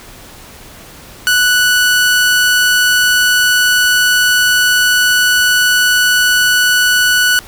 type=tone; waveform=sawtooth; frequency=1480 Hz; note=F#6; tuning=in tune; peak=-5 dBFS; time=1.27-7.39 s; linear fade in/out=0 ms; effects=pink hiss -36 dBFS RMS until 7.47 s